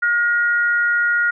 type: tone pair together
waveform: sine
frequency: 1428.4 / 1893 Hz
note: F6 / A#6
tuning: +39 / +26 cents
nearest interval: perfect fourth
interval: 487 cents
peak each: -15 / -23 dBFS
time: 0.02-1.31 s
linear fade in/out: 10 ms
effects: none